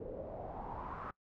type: noise with low-pass filter sweep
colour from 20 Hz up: pink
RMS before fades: -44 dBFS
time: 0-1.11 s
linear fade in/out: 5 ms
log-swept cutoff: 460 to 1300 Hz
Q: 5.3
effects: noise-tail reverb RT60 0.1 s tail -22 dB re dry